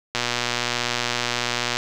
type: click train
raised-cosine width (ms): 0.2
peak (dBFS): -5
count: 197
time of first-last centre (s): 0.15-1.77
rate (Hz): 121
effects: none